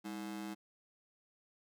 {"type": "ring-modulated tone", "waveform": "45% pulse", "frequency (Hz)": 261.6, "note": "C4", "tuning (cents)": 0, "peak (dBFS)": -38, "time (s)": [0.04, 0.55], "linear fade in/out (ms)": 20, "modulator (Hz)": 59.1, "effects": []}